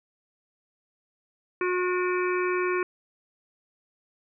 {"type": "harmonic tone with a mistuned harmonic", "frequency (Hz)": 362.1, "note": "F#4", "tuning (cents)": -37, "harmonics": [1, 3, 4, 5, 6, 7], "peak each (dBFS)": [-25, -31, -34, -36, -35, -38], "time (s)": [1.61, 2.83], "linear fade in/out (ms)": 2, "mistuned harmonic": 6, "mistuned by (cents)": 110, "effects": []}